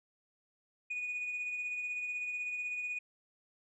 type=tone with tremolo; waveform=sine; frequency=2467 Hz; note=D#7; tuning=15 cents flat; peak=-32 dBFS; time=0.9-2.99 s; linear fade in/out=10 ms; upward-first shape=sine; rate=16 Hz; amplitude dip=40%; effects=tanh soft clip ceiling -32 dBFS